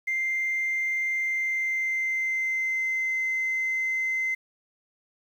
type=tone with pitch glide; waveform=sine; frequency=2093 to 2065 Hz; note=C7 to C7; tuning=0 to -23 cents; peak=-23 dBFS; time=0.07-4.35 s; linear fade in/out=10 ms; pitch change=-23 cents; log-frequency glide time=1.1-3.22 s; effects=tanh soft clip ceiling -21 dBFS + 9-bit